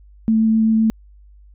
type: tone with vibrato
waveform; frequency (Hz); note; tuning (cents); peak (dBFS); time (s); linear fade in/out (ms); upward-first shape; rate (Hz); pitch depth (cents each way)
sine; 221.4; A3; +11; -12; 0.28-0.9; 0; triangle; 7.8; 10
effects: added 50 Hz sine -43 dBFS peak until 1.54 s